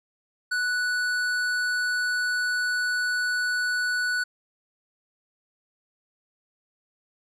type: tone with hard clipping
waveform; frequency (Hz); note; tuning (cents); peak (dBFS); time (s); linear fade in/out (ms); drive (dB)
sine; 1480; F#6; 0; -25; 0.51-4.24; 10; 11
effects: none